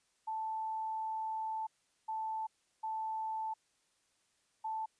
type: tone bursts at uneven times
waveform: sine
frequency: 880 Hz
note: A5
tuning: in tune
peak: -35 dBFS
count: 4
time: 0.27-1.67 / 2.08-2.47 / 2.83-3.54 / 4.64-4.86 s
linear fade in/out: 10 ms
effects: white hiss -75 dBFS RMS until 4.99 s + resampled to 22050 Hz